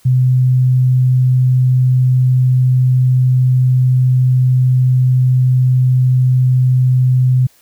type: tone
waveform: sine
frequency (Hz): 127.6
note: C3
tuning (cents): -43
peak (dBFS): -8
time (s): 0.05-7.47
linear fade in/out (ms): 10
effects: white hiss -51 dBFS RMS until 7.61 s